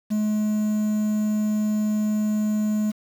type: tone with quantisation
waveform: triangle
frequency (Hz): 212.7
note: G#3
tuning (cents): +42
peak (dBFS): -18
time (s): 0.1-2.92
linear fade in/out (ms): 20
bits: 7
effects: none